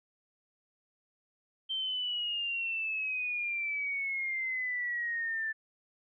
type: exponential sweep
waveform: sine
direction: down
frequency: 3136 to 1760 Hz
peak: -31 dBFS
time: 1.69-5.53 s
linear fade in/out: 20 ms
effects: none